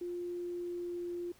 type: tone with pitch glide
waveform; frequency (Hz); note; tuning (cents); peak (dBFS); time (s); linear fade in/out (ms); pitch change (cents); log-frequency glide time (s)
sine; 351.5 to 349.3; F4 to F4; +11 to 0; -36; 0.01-1.32; 5; -11; 0.31-1.17
effects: pink hiss -63 dBFS RMS until 1.39 s